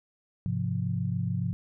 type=chord; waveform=sine; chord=F minor; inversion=first; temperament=equal; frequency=103.83 / 130.81 / 174.61 Hz; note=Ab2 / C3 / F3; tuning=0 / 0 / 0 cents; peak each=-31 dBFS; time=0.46-1.53 s; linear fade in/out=0 ms; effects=none